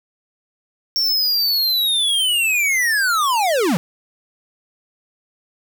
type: linear sweep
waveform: square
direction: down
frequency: 5510 to 150 Hz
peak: -16 dBFS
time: 0.96-3.77 s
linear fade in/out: 0 ms
effects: 7-bit